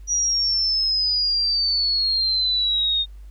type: exponential sweep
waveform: sine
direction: down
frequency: 5820 to 3673 Hz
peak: -18 dBFS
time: 0.07-3.06 s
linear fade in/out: 50 ms
effects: added 50 Hz sine -37 dBFS peak until 3.3 s + pink hiss -62 dBFS RMS until 3.3 s